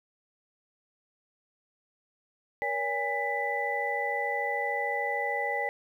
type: tone cluster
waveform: sine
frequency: 472.6 / 566 / 816 / 1987 Hz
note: A#4 / C#5 / G#5 / B6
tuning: +24 / +36 / -31 / +10 cents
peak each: -36 / -35 / -32 / -31 dBFS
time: 2.62-5.69 s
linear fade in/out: 0 ms
effects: 10-bit